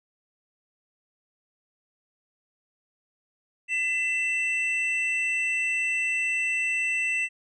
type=tone pair together; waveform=triangle; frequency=2011 / 2671 Hz; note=B6 / E7; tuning=+31 / +22 cents; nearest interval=perfect fourth; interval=491 cents; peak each=-29 / -23 dBFS; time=3.68-7.29 s; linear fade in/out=50 ms; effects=resampled to 22050 Hz